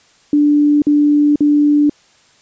sine tone bursts, 293.7 Hz, D4, in tune, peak -8 dBFS, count 3, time 0.33-1.896 s, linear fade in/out 2 ms, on 490 ms, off 48 ms, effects white hiss -51 dBFS RMS until 2.41 s + resampled to 16000 Hz

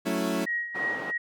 30% pulse chord, F# minor seventh, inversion none, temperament equal, 185 / 220 / 277.2 / 329.6 Hz, F#3 / A3 / C#4 / E4, 0 / 0 / 0 / 0 cents, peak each -29 dBFS, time 0.05-0.46 s, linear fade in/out 20 ms
sine tone with tremolo, 1894 Hz, A#6, 27 cents sharp, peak -25 dBFS, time 0.46-1.18 s, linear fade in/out 10 ms, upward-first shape sine, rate 3.1 Hz, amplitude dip 70%
white band-pass noise, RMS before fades -37 dBFS, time 0.74-1.12 s, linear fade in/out 20 ms, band 210 to 960 Hz, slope 12 dB/octave
effects none

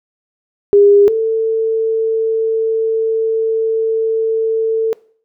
sine tone pair in turn, 405.5 / 446.3 Hz, G#4 / A4, -41 / +25 cents, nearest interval major second, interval 166 cents, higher second, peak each -5 / -12 dBFS, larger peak first, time 0.73-1.08 / 1.08-4.93 s, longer second, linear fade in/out 0 ms, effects noise-tail reverb RT60 0.5 s tail -21 dB re dry

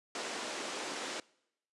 pink band-pass noise, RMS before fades -40 dBFS, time 0.15-1.2 s, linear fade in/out 2 ms, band 270 to 8100 Hz, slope 24 dB/octave, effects noise-tail reverb RT60 0.8 s tail -24 dB re dry + resampled to 24000 Hz

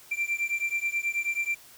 triangle beating tone pair, 2353 / 2362.3 Hz, D7 / D7, +3 / +10 cents, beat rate 9.3 Hz, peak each -28 dBFS, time 0.11-1.55 s, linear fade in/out 10 ms, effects white hiss -52 dBFS RMS until 1.77 s

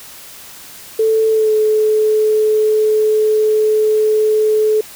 sine tone with pitch glide, 441.2 to 430.6 Hz, A4 to A4, +5 to -37 cents, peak -10 dBFS, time 0.99-4.81 s, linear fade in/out 5 ms, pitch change -42 cents, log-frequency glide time 1.3-1.53 s, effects white hiss -36 dBFS RMS until 4.95 s

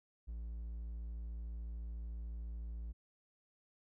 triangle tone, 56.9 Hz, A#1, 41 cents flat, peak -39 dBFS, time 0.27-2.93 s, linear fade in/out 20 ms, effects none

